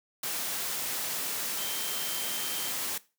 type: tone in noise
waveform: sine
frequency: 3136 Hz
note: G7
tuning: in tune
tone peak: -40 dBFS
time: 1.58-2.71 s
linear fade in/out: 5 ms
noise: white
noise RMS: -33 dBFS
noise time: 0.23-2.98 s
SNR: -10 dB
effects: noise-tail reverb RT60 0.3 s tail -19 dB re dry + high-pass 150 Hz 12 dB/octave